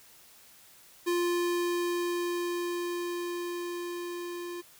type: tone with level ramp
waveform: square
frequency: 349.2 Hz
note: F4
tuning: in tune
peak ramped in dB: -26 to -37 dBFS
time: 1.06-4.62 s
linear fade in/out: 20 ms
effects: white hiss -56 dBFS RMS until 4.79 s